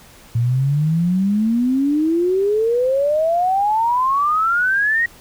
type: exponential sweep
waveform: sine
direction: up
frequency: 114.3 to 1906 Hz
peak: -14 dBFS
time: 0.35-5.06 s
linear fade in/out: 5 ms
effects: pink hiss -45 dBFS RMS until 5.2 s